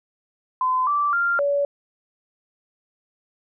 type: tone with pitch steps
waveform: sine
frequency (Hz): 1022 / 1166 / 1392 / 569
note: C6 / D6 / F6 / C#5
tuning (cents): -41 / -13 / -6 / +45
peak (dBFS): -18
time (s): 0.61-1.65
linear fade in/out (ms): 2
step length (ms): 260
effects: none